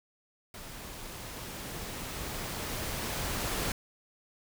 pink noise with level ramp, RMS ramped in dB -45 to -32 dBFS, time 0.54-3.72 s, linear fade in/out 2 ms, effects none

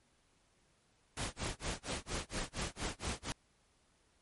pink noise with tremolo, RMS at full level -37 dBFS, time 1.17-3.32 s, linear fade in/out 0 ms, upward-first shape sine, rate 4.3 Hz, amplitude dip 100%, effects pink hiss -72 dBFS RMS until 4.21 s + MP3 48 kbps

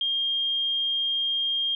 sine tone, 3217 Hz, G7, 44 cents sharp, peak -23 dBFS, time 0.01-1.75 s, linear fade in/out 2 ms, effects none

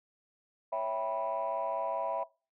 sine chord, C# half-diminished seventh, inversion none, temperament equal with one note detuned, 554.4 / 659.3 / 784 / 980.9 Hz, C#5 / E5 / G5 / B5, 0 / 0 / 0 / -12 cents, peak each -37 / -32 / -38 / -35 dBFS, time 0.72-2.24 s, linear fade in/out 10 ms, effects noise-tail reverb RT60 0.3 s tail -20 dB re dry + tanh soft clip ceiling -24 dBFS

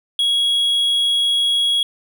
triangle tone, 3322 Hz, G#7, in tune, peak -13 dBFS, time 0.19-1.83 s, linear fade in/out 2 ms, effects none

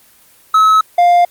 triangle tone pair in turn, 1289 / 701.6 Hz, E6 / F5, -39 / +8 cents, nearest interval major seventh, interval 1053 cents, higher first, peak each -4 dBFS, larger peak neither, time 0.54-0.81 / 0.98-1.25 s, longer neither, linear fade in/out 5 ms, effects white hiss -47 dBFS RMS until 1.3 s + Opus 24 kbps

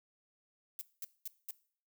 violet noise bursts, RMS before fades -41 dBFS, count 4, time 0.79-1.508 s, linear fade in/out 0 ms, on 22 ms, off 210 ms, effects noise-tail reverb RT60 0.5 s tail -19 dB re dry

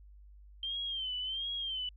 sine tone with vibrato, 3136 Hz, G7, in tune, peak -34 dBFS, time 0.63-1.89 s, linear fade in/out 2 ms, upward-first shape sine, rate 1.4 Hz, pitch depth 90 cents each way, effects added 50 Hz sine -52 dBFS peak until 1.96 s

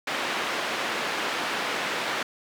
white band-pass noise, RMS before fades -29 dBFS, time 0.07-2.23 s, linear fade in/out 5 ms, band 260 to 2400 Hz, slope 12 dB/octave, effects none

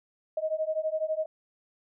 sine beating tone pair, 622.3 / 634.3 Hz, D#5 / D#5, 0 / +33 cents, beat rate 12 Hz, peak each -30 dBFS, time 0.37-1.26 s, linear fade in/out 5 ms, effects none

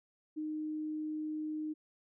sine tone, 308 Hz, D#4, 17 cents flat, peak -35 dBFS, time 0.36-1.74 s, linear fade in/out 20 ms, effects none

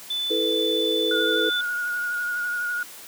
sine tone, 3500 Hz, A7, 10 cents flat, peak -24 dBFS, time 0.1-1.61 s, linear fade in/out 5 ms
sine chord, E suspended fourth, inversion none, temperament equal with one note detuned, 329.6 / 436.5 / 493.9 Hz, E4 / A4 / B4, 0 / -14 / 0 cents, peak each -27 / -25 / -27 dBFS, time 0.3-1.5 s, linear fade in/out 10 ms
sine tone with vibrato, 1443 Hz, F#6, 44 cents flat, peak -24 dBFS, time 1.11-2.83 s, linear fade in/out 2 ms, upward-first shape sine, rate 12 Hz, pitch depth 24 cents each way
effects white hiss -42 dBFS RMS until 3.07 s + high-pass 150 Hz 12 dB/octave

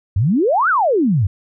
sine exponential two-way sweep, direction up then down, 86.4 to 1568 to 86.4 Hz, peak -12 dBFS, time 0.16-1.27 s, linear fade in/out 5 ms, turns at 0.69 s, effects none

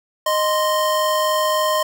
square tone pair together, 618.3 / 1045 Hz, D#5 / C6, -11 / -2 cents, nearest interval major sixth, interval 909 cents, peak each -20 dBFS, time 0.26-1.83 s, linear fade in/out 5 ms, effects none

